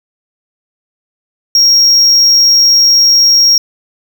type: tone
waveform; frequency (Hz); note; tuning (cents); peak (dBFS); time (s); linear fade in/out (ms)
triangle; 5588; F8; 0; -3; 1.55-3.58; 2
effects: none